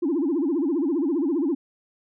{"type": "tone with vibrato", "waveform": "sine", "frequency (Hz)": 307.9, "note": "D#4", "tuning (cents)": -18, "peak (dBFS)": -19, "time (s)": [0.02, 1.55], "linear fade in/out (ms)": 10, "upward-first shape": "sine", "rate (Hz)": 15, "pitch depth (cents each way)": 250, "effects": ["tanh soft clip ceiling -17 dBFS"]}